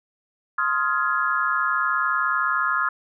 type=chord; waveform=sine; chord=F minor seventh; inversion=second; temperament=just; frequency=1047.7 / 1257.2 / 1396.9 / 1676.3 Hz; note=C6 / Eb6 / F6 / Ab6; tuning=+2 / +18 / 0 / +16 cents; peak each=-27 / -24 / -24 / -27 dBFS; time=0.58-2.89 s; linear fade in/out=5 ms; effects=none